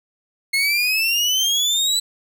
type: exponential sweep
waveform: 30% pulse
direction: up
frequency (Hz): 2155 to 4006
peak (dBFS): -14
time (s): 0.53-2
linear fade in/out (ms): 10
effects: none